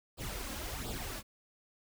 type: noise with flanger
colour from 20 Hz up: pink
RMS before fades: -40 dBFS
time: 0.17-1.23 s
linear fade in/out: 50 ms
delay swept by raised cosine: 0.23 to 3.73 ms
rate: 1.4 Hz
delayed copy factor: +0.65
effects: none